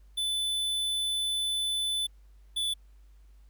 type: tone pair in turn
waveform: square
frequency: 3500 / 3472 Hz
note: A7 / A7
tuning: -10 / -24 cents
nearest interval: unison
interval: 14 cents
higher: first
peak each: -28 dBFS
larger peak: neither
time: 0.17-2.07 / 2.56-2.74 s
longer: first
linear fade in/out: 10 ms
effects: added 50 Hz sine -52 dBFS peak until 3.49 s + pink hiss -72 dBFS RMS until 3.49 s

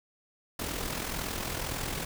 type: noise with amplitude modulation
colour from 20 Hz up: pink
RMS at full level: -32 dBFS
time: 0.59-2.05 s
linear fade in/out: 5 ms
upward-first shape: sine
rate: 41.9 Hz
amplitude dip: 55%
effects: none

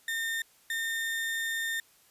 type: tone pair in turn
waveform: 35% pulse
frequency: 1818 / 1818 Hz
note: A#6 / A#6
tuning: -44 / -44 cents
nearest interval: unison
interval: 0 cents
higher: neither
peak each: -28 dBFS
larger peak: neither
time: 0.08-0.42 / 0.7-1.8 s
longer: second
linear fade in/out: 2 ms
effects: white hiss -62 dBFS RMS until 2.1 s + resampled to 32000 Hz

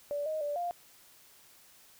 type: tone with pitch steps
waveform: sine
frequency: 579 / 624 / 583 / 700 Hz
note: D5 / D#5 / D5 / F5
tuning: -25 / +5 / -13 / +4 cents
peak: -31 dBFS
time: 0.11-0.71 s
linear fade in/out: 0 ms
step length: 150 ms
effects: white hiss -59 dBFS RMS until 1.99 s

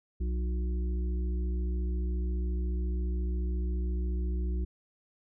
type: harmonic tone with a mistuned harmonic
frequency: 61.74 Hz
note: B1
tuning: in tune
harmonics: 1 / 3 / 5 / 6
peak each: -28 / -41 / -46 / -45 dBFS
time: 0.2-4.65 s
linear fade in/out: 10 ms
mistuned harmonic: 6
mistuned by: -35 cents
effects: none

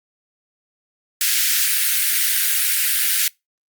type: high-pass noise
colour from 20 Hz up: white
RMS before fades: -18 dBFS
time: 1.21-3.28 s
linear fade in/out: 2 ms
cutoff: 1500 Hz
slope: 48 dB/octave
effects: noise-tail reverb RT60 0.2 s tail -25 dB re dry + Opus 48 kbps

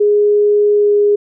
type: tone with pitch glide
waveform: sine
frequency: 414.6 to 412 Hz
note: G#4 to G#4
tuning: -3 to -14 cents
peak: -8 dBFS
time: 0-1.16 s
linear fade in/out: 10 ms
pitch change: -11 cents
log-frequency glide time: 0.74-0.93 s
effects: none

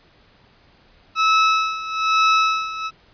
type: tone with tremolo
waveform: sawtooth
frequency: 1300 Hz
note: E6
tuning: 24 cents flat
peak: -9 dBFS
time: 1.15-2.91 s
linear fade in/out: 50 ms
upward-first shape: sine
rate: 1.1 Hz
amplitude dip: 80%
effects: pink hiss -54 dBFS RMS until 3.13 s + resampled to 11025 Hz

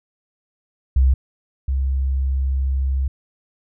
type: tone pair in turn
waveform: sine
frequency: 65.41 / 66.78 Hz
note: C2 / C2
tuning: 0 / +36 cents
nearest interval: unison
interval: 36 cents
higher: second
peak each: -11 / -17 dBFS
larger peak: first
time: 0.96-1.14 / 1.68-3.08 s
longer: second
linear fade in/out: 5 ms
effects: none

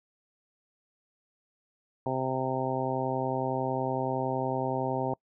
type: harmonic tone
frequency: 130.81 Hz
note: C3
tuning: in tune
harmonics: 1 / 2 / 3 / 4 / 5 / 6 / 7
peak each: -35 / -35 / -35 / -35 / -35 / -35 / -35 dBFS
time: 2.06-5.14 s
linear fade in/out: 2 ms
effects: noise-tail reverb RT60 0.1 s tail -26 dB re dry

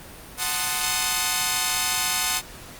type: chord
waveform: 5% pulse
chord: F# diminished seventh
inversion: none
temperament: equal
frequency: 740 / 880 / 1046.5 / 1244.5 Hz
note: F#5 / A5 / C6 / Eb6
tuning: 0 / 0 / 0 / 0 cents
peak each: -16 dBFS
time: 0.37-2.42 s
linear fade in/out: 50 ms
effects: pink hiss -42 dBFS RMS until 2.79 s + Opus 32 kbps

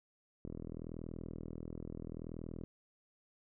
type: tone with low-pass filter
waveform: 5% pulse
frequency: 40.72 Hz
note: E1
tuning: 20 cents flat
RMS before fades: -45 dBFS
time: 0.45-2.64 s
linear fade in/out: 0 ms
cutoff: 380 Hz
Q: 0.72
effects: none

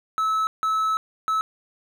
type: tone bursts at uneven times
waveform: triangle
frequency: 1300 Hz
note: E6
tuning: 24 cents flat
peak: -18 dBFS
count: 3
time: 0.18-0.47 / 0.63-0.97 / 1.28-1.41 s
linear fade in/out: 0 ms
effects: none

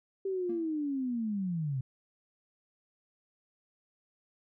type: linear sweep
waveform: sine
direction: down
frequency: 392 to 125 Hz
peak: -30 dBFS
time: 0.25-1.81 s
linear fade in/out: 5 ms
type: tone with exponential decay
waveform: triangle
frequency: 233.1 Hz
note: A#3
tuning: in tune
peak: -34 dBFS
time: 0.49-0.82 s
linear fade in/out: 5 ms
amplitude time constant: 71 ms
effects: none

